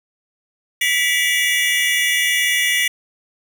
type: tone cluster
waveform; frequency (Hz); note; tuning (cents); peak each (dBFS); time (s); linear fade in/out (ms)
square; 1957 / 2037 / 2295 / 2856 / 3442; B6 / C7 / D7 / F7 / A7; -16 / -47 / -40 / +38 / -39; -20 / -26 / -22 / -23 / -26; 0.81-2.88; 5
effects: none